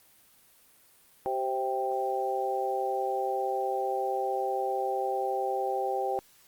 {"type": "harmonic tone with a mistuned harmonic", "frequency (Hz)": 130.81, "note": "C3", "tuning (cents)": 0, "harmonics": [3, 4, 5, 6], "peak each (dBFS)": [-33, -33, -39, -30], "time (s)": [1.26, 6.19], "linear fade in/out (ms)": 0, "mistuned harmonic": 3, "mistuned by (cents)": -20, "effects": ["white hiss -60 dBFS RMS until 6.47 s", "Opus 32 kbps"]}